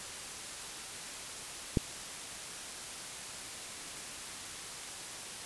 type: click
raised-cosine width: 3 ms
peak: -13 dBFS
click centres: 1.772 s
effects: white hiss -43 dBFS RMS until 5.45 s + resampled to 24000 Hz